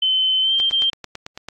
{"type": "tone with pitch glide", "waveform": "sine", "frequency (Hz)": [3062, 3155], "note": ["G7", "G7"], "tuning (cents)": [-41, 10], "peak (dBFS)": -15, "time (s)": [0.02, 0.9], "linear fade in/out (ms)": 5, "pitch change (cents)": 51, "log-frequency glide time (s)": [0.42, 0.53]}
{"type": "click train", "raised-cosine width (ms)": 0.2, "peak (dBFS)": -14, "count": 9, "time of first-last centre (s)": [0.6, 1.486], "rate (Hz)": 9.03}
{"effects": ["AAC 48 kbps"]}